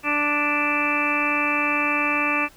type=harmonic tone with a mistuned harmonic; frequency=293.7 Hz; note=D4; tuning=in tune; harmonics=1 / 2 / 3 / 4 / 5 / 6 / 7 / 8 / 9; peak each=-28 / -32 / -31 / -26 / -34 / -31 / -36 / -25 / -25 dBFS; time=0.03-2.49 s; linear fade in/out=50 ms; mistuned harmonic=7; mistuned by=-28 cents; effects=pink hiss -51 dBFS RMS until 2.56 s